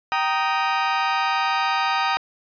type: chord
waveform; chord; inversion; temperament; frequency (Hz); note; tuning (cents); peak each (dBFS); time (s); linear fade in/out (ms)
sawtooth; Eb major; first; just; 777.8 / 933.4 / 1244.5; G5 / Bb5 / Eb6; -14 / +2 / 0; -20; 0.12-2.17; 0
effects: resampled to 11025 Hz + 9-bit